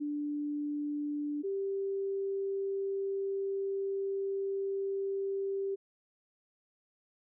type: tone pair in turn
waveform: sine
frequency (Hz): 293.7 / 392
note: D4 / G4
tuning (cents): 0 / 0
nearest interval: perfect fourth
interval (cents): 500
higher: second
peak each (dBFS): -32 / -31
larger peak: second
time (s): 0-1.43 / 1.43-5.76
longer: second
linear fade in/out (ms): 20
effects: none